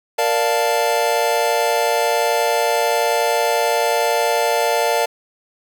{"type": "chord", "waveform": "square", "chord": "Bb major seventh", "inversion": "none", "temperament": "equal", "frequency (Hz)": [466.2, 587.3, 698.5, 880], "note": ["Bb4", "D5", "F5", "A5"], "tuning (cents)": [0, 0, 0, 0], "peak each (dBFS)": -22, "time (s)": [0.18, 5.06], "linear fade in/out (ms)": 10, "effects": []}